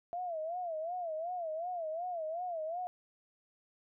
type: tone with vibrato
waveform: sine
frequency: 674 Hz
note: E5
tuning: 38 cents sharp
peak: -35 dBFS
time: 0.13-2.87 s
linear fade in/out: 0 ms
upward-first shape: sine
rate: 2.7 Hz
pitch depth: 140 cents each way
effects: none